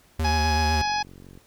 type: tone with vibrato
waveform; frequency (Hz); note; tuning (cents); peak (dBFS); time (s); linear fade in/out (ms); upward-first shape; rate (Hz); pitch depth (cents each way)
square; 77.78; D#2; 0; -23; 0.19-0.82; 5; sine; 7.9; 46
type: harmonic tone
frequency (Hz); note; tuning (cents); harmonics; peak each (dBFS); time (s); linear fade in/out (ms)
837; G#5; +13; 1 / 2 / 3 / 4 / 5 / 6 / 7; -24 / -32 / -33 / -39 / -38 / -32 / -40; 0.24-1.03; 10
type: click train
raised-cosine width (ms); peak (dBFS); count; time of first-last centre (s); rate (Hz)
3; -33; 27; 0.81-1.375; 46
effects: pink hiss -58 dBFS RMS until 1.46 s